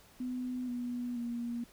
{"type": "tone with pitch steps", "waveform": "sine", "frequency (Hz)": [251.2, 244, 237.1], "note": ["B3", "B3", "A#3"], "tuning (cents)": [30, -21, 30], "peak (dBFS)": -34, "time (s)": [0.2, 1.64], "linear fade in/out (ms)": 5, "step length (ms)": 480, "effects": ["pink hiss -60 dBFS RMS until 1.72 s"]}